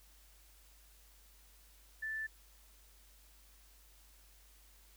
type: tone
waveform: sine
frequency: 1760 Hz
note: A6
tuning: in tune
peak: -37 dBFS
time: 2.02-2.27 s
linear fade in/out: 10 ms
effects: added 50 Hz sine -62 dBFS peak until 4.96 s + white hiss -65 dBFS RMS until 4.96 s